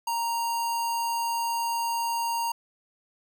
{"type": "tone with notch filter", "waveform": "square", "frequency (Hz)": 931, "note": "A#5", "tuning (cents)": -2, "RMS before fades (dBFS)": -28, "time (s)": [0.07, 2.52], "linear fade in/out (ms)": 5, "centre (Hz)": 2000, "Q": 1, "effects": ["10-bit"]}